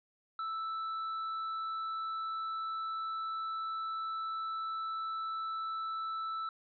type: tone with hard clipping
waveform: triangle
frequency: 1318.5 Hz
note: E6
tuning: in tune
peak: -36 dBFS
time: 0.39-6.49 s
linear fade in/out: 2 ms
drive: 7 dB
effects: resampled to 11025 Hz

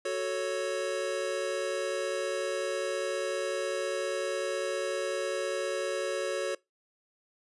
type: chord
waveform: square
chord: F# minor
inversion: none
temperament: equal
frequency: 370 / 440 / 554.4 Hz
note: F#4 / A4 / C#5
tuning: 0 / 0 / 0 cents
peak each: -36 / -36 / -33 dBFS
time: 0.05-6.55 s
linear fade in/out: 5 ms
effects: noise-tail reverb RT60 0.2 s tail -23 dB re dry + resampled to 24000 Hz

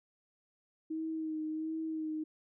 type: tone with vibrato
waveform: sine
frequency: 315.6 Hz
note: D#4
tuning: 25 cents sharp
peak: -34 dBFS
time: 0.9-2.24 s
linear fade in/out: 10 ms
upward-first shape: sine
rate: 1.4 Hz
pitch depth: 27 cents each way
effects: none

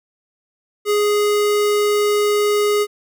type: tone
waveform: square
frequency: 415.3 Hz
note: G#4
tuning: in tune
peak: -15 dBFS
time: 0.85-2.87 s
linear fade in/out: 50 ms
effects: none

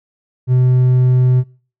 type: tone with hard clipping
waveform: sine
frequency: 126.8 Hz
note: B2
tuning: 46 cents sharp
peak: -10 dBFS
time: 0.47-1.44 s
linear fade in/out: 50 ms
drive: 3 dB
effects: noise-tail reverb RT60 0.4 s tail -22 dB re dry

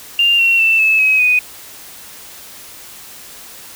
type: tone with pitch steps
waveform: sine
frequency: 2794 / 2730 / 2668 / 2607 / 2547 / 2489 Hz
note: F7 / F7 / E7 / E7 / D#7 / D#7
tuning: 0 / -40 / +20 / -20 / +40 / 0 cents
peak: -9 dBFS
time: 0.19-1.39 s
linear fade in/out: 2 ms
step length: 200 ms
effects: white hiss -36 dBFS RMS until 3.75 s

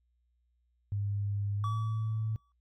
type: tone with pitch glide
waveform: sine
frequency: 101.4 to 109.94 Hz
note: G#2 to A2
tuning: -41 to -1 cents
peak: -30 dBFS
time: 0.92-2.36 s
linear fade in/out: 0 ms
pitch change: +140 cents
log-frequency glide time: 1.57-1.74 s
type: tone with exponential decay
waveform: triangle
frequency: 1144 Hz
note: D6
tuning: 46 cents flat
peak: -31 dBFS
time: 1.64-2.52 s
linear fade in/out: 1 ms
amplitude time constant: 190 ms
effects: noise-tail reverb RT60 0.1 s tail -21 dB re dry + added 60 Hz sine -70 dBFS peak until 2.6 s

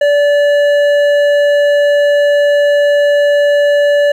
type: tone with hard clipping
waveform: sine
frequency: 579 Hz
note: D5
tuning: 25 cents flat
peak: -9 dBFS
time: 0.01-4.12 s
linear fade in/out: 5 ms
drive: 9 dB
effects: none

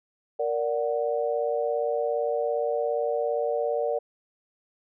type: chord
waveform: sine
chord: Bb augmented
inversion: none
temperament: equal with one note detuned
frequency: 466.2 / 583.6 / 740 Hz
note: Bb4 / D5 / F#5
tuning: 0 / -11 / 0 cents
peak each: -27 / -27 / -32 dBFS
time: 0.39-3.99 s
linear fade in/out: 10 ms
effects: none

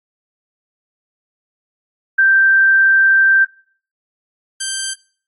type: tone pair in turn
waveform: sine / 5% pulse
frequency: 1568 / 1568 Hz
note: G6 / G6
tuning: 0 / 0 cents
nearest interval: unison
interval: 0 cents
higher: neither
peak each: -8 dBFS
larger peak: neither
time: 2.18-3.45 / 4.6-4.94 s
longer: first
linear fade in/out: 10 ms
effects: noise-tail reverb RT60 0.5 s tail -24 dB re dry + AAC 32 kbps

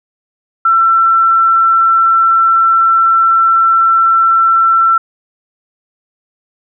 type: tone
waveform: sine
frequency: 1344 Hz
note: E6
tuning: 33 cents sharp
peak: -6 dBFS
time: 0.65-4.98 s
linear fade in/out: 5 ms
effects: none

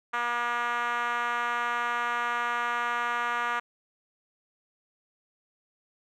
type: tone with band-pass filter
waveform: 5% pulse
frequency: 239.2 Hz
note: A#3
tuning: 45 cents sharp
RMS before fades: -29 dBFS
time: 0.13-3.6 s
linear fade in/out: 10 ms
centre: 1200 Hz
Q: 2
effects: none

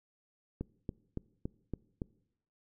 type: click train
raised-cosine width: 3 ms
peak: -23 dBFS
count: 6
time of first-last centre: 0.61-2.018 s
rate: 3.55 Hz
effects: noise-tail reverb RT60 0.8 s tail -23 dB re dry

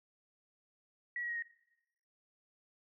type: tone with pitch steps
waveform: sine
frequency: 1931 / 1908.8 / 1886.9 / 1865.2 Hz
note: B6 / A#6 / A#6 / A#6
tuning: -39 / +41 / +21 / +1 cents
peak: -36 dBFS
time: 1.16-1.424 s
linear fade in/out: 2 ms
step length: 66 ms
effects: noise-tail reverb RT60 0.9 s tail -20 dB re dry

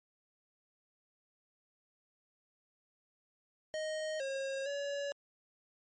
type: tone with pitch steps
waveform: square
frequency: 623 / 541 / 567 Hz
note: D#5 / C#5 / C#5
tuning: +2 / -42 / +39 cents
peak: -36 dBFS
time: 3.74-5.12 s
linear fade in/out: 0 ms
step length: 460 ms
effects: MP3 32 kbps

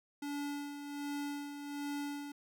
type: tone with tremolo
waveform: square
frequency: 287.6 Hz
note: D4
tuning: 36 cents flat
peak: -37 dBFS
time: 0.22-2.32 s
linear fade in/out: 5 ms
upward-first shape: sine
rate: 1.3 Hz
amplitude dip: 55%
effects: none

